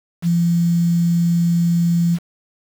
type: tone with quantisation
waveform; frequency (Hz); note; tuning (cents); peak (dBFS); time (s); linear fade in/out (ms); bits
sine; 170.8; F3; -38; -13; 0.22-2.19; 50; 6
effects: none